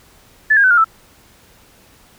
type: tone with pitch steps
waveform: sine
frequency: 1740 / 1623.5 / 1514.8 / 1413.3 / 1318.7 Hz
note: A6 / G#6 / F#6 / F6 / E6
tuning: -20 / -40 / +40 / +20 / 0 cents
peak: -8 dBFS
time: 0.5-0.845 s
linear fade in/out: 10 ms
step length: 69 ms
effects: pink hiss -49 dBFS RMS until 2.18 s